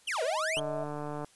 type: exponential two-way sweep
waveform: 45% pulse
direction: down then up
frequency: 3322 to 460 to 3322 Hz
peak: -30 dBFS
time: 0.07-0.6 s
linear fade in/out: 10 ms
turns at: 0.23 s
type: tone with vibrato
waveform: sine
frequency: 632 Hz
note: D#5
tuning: 27 cents sharp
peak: -33 dBFS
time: 0.18-0.84 s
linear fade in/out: 5 ms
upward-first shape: triangle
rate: 3.5 Hz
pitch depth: 29 cents each way
type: click train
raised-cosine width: 1 ms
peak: -24 dBFS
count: 101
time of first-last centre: 0.57-1.246 s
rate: 148 Hz
effects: white hiss -61 dBFS RMS until 1.35 s + resampled to 24000 Hz